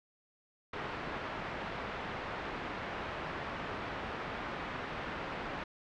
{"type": "low-pass noise", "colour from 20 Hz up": "white", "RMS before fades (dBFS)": -40, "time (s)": [0.73, 5.64], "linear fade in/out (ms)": 5, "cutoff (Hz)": 1600, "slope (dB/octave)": 12, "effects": ["low-pass 4000 Hz 12 dB/octave"]}